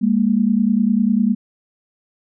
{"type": "tone pair together", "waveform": "sine", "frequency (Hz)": [203.1, 233.1], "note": ["G#3", "A#3"], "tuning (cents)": [-38, 0], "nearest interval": "major second", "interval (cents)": 238, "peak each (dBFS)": -16, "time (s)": [0.01, 1.35], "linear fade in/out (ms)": 20, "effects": []}